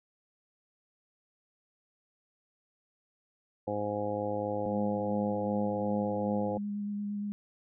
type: harmonic tone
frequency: 103.83 Hz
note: G#2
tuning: in tune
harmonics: 1 / 2 / 3 / 4 / 5 / 6 / 7 / 8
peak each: -41 / -40 / -39 / -42 / -33 / -44 / -41 / -39 dBFS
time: 3.67-6.58 s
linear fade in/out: 10 ms
type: tone with vibrato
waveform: sine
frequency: 205 Hz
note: G#3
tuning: 22 cents flat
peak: -32 dBFS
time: 4.66-7.32 s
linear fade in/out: 0 ms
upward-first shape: square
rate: 8.6 Hz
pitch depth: 11 cents each way
effects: none